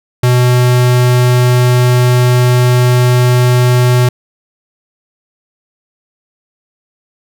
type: tone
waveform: square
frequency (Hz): 124.1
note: B2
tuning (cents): +9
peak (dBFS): -7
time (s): 0.23-4.09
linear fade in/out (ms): 5
effects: none